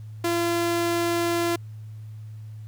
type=tone; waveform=sawtooth; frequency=341.6 Hz; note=F4; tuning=38 cents flat; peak=-18 dBFS; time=0.24-1.56 s; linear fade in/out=5 ms; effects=added 108 Hz sine -36 dBFS peak until 2.67 s + pink hiss -62 dBFS RMS until 2.67 s